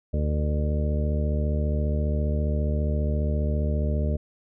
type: harmonic tone with a mistuned harmonic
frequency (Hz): 74.8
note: D2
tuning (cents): +32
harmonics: 1 / 2 / 3 / 4 / 5 / 6 / 7 / 8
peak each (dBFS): -23 / -30 / -32 / -41 / -39 / -37 / -46 / -35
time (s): 0.13-4.17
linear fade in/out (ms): 10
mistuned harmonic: 7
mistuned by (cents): -40
effects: none